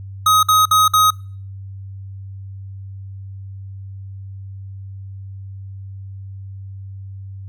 square tone bursts, 1260 Hz, D#6, 21 cents sharp, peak -11 dBFS, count 4, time 0.26-1.105 s, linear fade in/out 5 ms, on 170 ms, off 55 ms, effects noise-tail reverb RT60 0.5 s tail -26 dB re dry + added 97 Hz sine -30 dBFS peak until 7.48 s

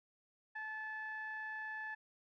sawtooth tone with low-pass filter, 868 Hz, A5, 24 cents flat, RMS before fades -44 dBFS, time 0.55-1.95 s, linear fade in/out 10 ms, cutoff 1800 Hz, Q 5.5, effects none

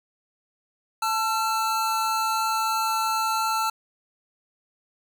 square tone pair together, 880 / 1350.5 Hz, A5 / E6, 0 / +42 cents, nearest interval perfect fifth, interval 742 cents, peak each -26 dBFS, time 1.02-3.7 s, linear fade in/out 5 ms, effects none

